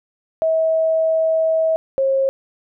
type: tone pair in turn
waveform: sine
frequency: 644 / 538.3 Hz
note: E5 / C5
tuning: -41 / +49 cents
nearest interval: minor third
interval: 310 cents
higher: first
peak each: -14 dBFS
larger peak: neither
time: 0.42-1.76 / 1.98-2.29 s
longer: first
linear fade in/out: 0 ms
effects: none